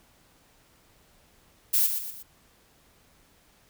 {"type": "noise with echo", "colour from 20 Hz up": "violet", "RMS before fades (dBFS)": -22, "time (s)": [1.73, 1.87], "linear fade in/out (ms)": 10, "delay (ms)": 120, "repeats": 3, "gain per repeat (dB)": -7, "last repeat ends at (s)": 2.23, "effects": ["pink hiss -61 dBFS RMS until 3.69 s"]}